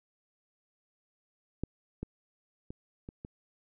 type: clicks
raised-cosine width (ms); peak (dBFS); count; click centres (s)
3; -19 / -23 / -28 / -29 / -28; 5; 1.636 / 2.03 / 2.705 / 3.089 / 3.249
effects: none